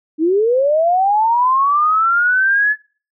sine linear sweep, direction up, 300 to 1730 Hz, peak -11 dBFS, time 0.18-2.76 s, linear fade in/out 50 ms, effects noise-tail reverb RT60 0.4 s tail -24 dB re dry

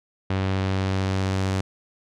sawtooth tone with low-pass filter sweep, 95.5 Hz, G2, 45 cents flat, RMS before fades -24 dBFS, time 0.3-1.61 s, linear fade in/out 5 ms, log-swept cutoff 3400 to 7400 Hz, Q 0.97, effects none

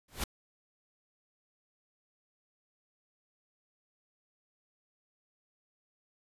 pink noise with exponential growth, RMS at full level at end -29 dBFS, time 0.08-0.24 s, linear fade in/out 5 ms, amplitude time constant 34 ms, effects resampled to 32000 Hz

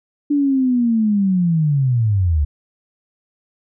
sine linear sweep, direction down, 293.7 to 69.3 Hz, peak -13 dBFS, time 0.3-2.45 s, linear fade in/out 10 ms, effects none

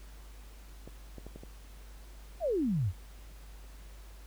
clicks, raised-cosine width 2 ms, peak -32 dBFS, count 5, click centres 0.876 / 1.183 / 1.266 / 1.36 / 1.435 s
sine exponential sweep, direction down, 743 to 79.5 Hz, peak -27 dBFS, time 2.4-2.93 s, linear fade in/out 50 ms
effects added 50 Hz sine -47 dBFS peak until 4.26 s + pink hiss -58 dBFS RMS until 4.26 s

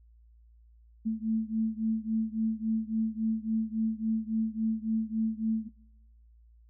sine beating tone pair, 220 / 223.6 Hz, A3 / A3, 0 / +28 cents, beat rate 3.6 Hz, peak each -31 dBFS, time 1.05-5.69 s, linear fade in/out 20 ms, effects noise-tail reverb RT60 0.9 s tail -21 dB re dry + added 57 Hz sine -55 dBFS peak until 6.69 s

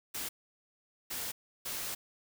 white noise bursts at uneven times, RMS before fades -38 dBFS, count 3, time 0.14-0.29 / 1.1-1.32 / 1.65-1.95 s, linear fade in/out 10 ms, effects none

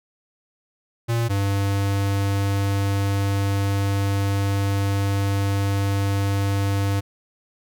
square tone pair in turn, 116.54 / 99.22 Hz, A#2 / G2, 0 / +21 cents, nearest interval minor third, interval 279 cents, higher first, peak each -20 dBFS, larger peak neither, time 1.08-1.29 / 1.29-7.01 s, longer second, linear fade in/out 20 ms, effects none

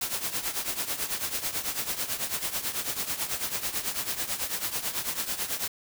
white noise with tremolo, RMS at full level -28 dBFS, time 0.01-5.68 s, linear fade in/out 5 ms, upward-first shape triangle, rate 9.1 Hz, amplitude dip 80%, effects none

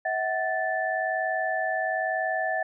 sine tone cluster, 645 / 746 / 1756 Hz, E5 / F#5 / A6, -38 / +14 / -4 cents, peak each -29 dBFS, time 0.05-2.63 s, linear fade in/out 5 ms, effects none

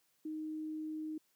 sine tone, 311.1 Hz, D#4, in tune, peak -38 dBFS, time 0.25-1.18 s, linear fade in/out 5 ms, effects white hiss -75 dBFS RMS until 1.35 s + high-pass 100 Hz 12 dB/octave

